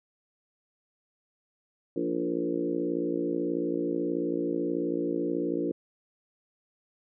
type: harmonic tone with a mistuned harmonic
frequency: 58.4 Hz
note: A#1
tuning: 4 cents sharp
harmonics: 3 / 4 / 5 / 6 / 7 / 8 / 9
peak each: -39 / -39 / -31 / -31 / -39 / -34 / -40 dBFS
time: 1.96-5.72 s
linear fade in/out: 5 ms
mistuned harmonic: 6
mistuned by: -25 cents
effects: none